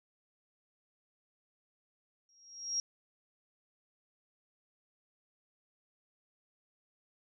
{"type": "tone with exponential growth", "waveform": "sine", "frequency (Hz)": 5610, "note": "F8", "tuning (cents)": 7, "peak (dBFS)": -28, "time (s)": [2.29, 2.8], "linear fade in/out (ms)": 1, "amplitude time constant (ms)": 110, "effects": []}